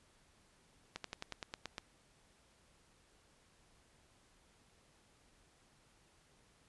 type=slowing click train; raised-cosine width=0.2 ms; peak=-24 dBFS; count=9; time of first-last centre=0.96-1.781 s; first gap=83 ms; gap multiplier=1.06; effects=pink hiss -69 dBFS RMS until 6.68 s + resampled to 24000 Hz